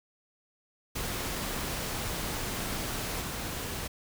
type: noise with level steps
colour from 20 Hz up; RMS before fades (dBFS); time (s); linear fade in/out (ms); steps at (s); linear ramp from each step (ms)
pink; -34 / -36; 0.95-3.88; 10; 3.2; 20
effects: none